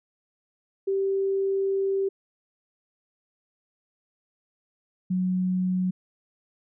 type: tone pair in turn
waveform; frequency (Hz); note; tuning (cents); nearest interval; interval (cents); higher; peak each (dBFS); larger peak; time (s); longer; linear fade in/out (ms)
sine; 389.7 / 183.91; G4 / F#3; -10 / -10; octave + minor second; 1300; first; -22; neither; 0.87-2.09 / 5.1-5.91; first; 10
effects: none